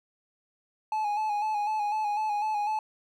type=tone with vibrato; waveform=triangle; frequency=846 Hz; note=G#5; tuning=32 cents sharp; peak=-24 dBFS; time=0.92-2.79 s; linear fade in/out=2 ms; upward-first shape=square; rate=4 Hz; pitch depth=38 cents each way; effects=none